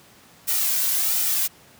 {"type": "noise with flanger", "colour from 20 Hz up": "blue", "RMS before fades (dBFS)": -22, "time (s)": [0.47, 1.48], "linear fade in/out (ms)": 20, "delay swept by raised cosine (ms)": [1.8, 2.36], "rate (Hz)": 1.4, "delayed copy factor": -0.5, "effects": ["pink hiss -51 dBFS RMS until 1.79 s", "high-pass 100 Hz 12 dB/octave"]}